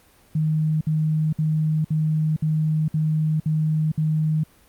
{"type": "tone bursts", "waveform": "sine", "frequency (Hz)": 155.56, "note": "D#3", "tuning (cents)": 0, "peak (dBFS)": -18, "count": 8, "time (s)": [0.35, 4.436], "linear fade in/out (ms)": 5, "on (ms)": 460, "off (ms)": 58, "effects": ["pink hiss -55 dBFS RMS until 4.68 s", "Opus 32 kbps"]}